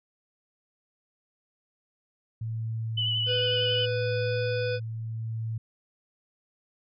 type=tone with tremolo; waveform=sine; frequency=112.3 Hz; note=A2; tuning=36 cents sharp; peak=-28 dBFS; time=2.41-5.58 s; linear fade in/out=5 ms; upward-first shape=sine; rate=0.7 Hz; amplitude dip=30%
type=tone with vibrato; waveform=sine; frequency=2978 Hz; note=F#7; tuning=11 cents sharp; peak=-25 dBFS; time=2.97-3.86 s; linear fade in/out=10 ms; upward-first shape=sine; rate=11 Hz; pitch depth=30 cents each way
type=harmonic tone; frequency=496.5 Hz; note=B4; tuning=9 cents sharp; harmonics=1 / 3 / 5 / 7 / 9 / 10; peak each=-27 / -36 / -39 / -43 / -47 / -43 dBFS; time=3.26-4.8 s; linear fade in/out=50 ms
effects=MP3 64 kbps

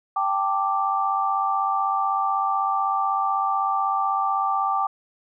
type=chord; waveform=sine; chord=G suspended second; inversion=none; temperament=equal; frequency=784 / 880 / 1174.7 Hz; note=G5 / A5 / D6; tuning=0 / 0 / 0 cents; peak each=-24 / -28 / -23 dBFS; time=0.16-4.87 s; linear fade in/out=5 ms; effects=none

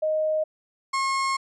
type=tone pair in turn; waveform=sine / 35% pulse; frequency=622.3 / 1080.5 Hz; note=D#5 / C#6; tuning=0 / -45 cents; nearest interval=minor seventh; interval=955 cents; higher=second; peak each=-21 dBFS; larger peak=neither; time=0.02-0.44 / 0.93-1.37 s; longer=second; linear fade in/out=10 ms; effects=resampled to 22050 Hz

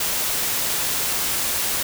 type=noise; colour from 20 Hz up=white; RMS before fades=-23 dBFS; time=0-1.83 s; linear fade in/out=5 ms; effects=none

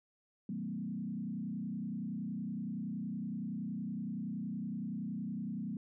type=tone with frequency modulation; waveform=sine; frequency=207.7 Hz; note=G#3; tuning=in tune; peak=-36 dBFS; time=0.49-5.77 s; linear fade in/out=2 ms; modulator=30.7 Hz; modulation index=1.5; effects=none

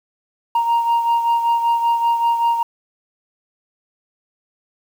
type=beating tone pair; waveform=sine; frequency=932.3 / 937.5 Hz; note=A#5 / A#5; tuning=0 / +10 cents; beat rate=5.2 Hz; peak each=-13 / -20 dBFS; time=0.55-2.63 s; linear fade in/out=5 ms; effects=tanh soft clip ceiling -12 dBFS + 7-bit

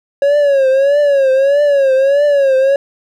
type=tone with vibrato; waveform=triangle; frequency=554.4 Hz; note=C#5; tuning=in tune; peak=-6 dBFS; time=0.22-2.76 s; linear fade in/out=2 ms; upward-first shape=triangle; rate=1.6 Hz; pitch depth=110 cents each way; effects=none

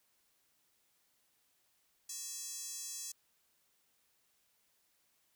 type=tone with high-pass filter; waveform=square; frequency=370 Hz; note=F#4; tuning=in tune; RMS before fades=-44 dBFS; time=2.09-3.12 s; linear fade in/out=5 ms; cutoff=6600 Hz; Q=2.7; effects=white hiss -75 dBFS RMS until 5.35 s

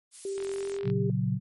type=noise; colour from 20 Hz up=violet; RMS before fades=-40 dBFS; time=0.11-0.79 s; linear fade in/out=50 ms
type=tone with pitch glide; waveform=sine; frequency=392 to 399.8 Hz; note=G4 to G4; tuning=0 to +34 cents; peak=-30 dBFS; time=0.25-1.1 s; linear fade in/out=2 ms; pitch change=+34 cents; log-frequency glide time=0.47-0.94 s
type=click train; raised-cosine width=0.3 ms; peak=-27 dBFS; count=24; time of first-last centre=0.38-0.9 s; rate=44.2 Hz
type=chord; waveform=sine; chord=F# major; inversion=first; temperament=equal; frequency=116.54 / 138.59 / 185 Hz; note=A#2 / C#3 / F#3; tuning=0 / 0 / 0 cents; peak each=-29 dBFS; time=0.83-1.4 s; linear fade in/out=50 ms
effects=MP3 48 kbps

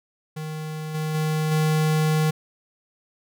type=tone with level steps; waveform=square; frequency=155.56 Hz; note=D#3; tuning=in tune; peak=-30 / -25 / -22 / -19 dBFS; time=0.36-2.31 s; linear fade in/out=10 ms; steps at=0.94 / 1.14 / 1.51 s; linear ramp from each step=10 ms; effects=none

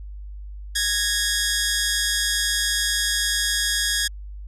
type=tone pair together; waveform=10% pulse; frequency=1661.2 / 1839.2 Hz; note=G#6 / A#6; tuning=0 / -24 cents; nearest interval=major second; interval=176 cents; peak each=-12 / -18 dBFS; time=0.75-4.08 s; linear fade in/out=10 ms; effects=added 50 Hz sine -33 dBFS peak until 4.47 s + low-pass 11000 Hz 12 dB/octave

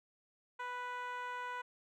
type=tone with band-pass filter; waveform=10% pulse; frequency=493.9 Hz; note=B4; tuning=in tune; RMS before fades=-42 dBFS; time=0.59-1.62 s; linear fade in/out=10 ms; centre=1100 Hz; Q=2; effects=none

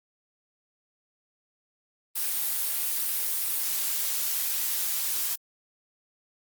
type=noise; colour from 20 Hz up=blue; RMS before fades=-28 dBFS; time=2.15-5.36 s; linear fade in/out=20 ms; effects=Opus 32 kbps

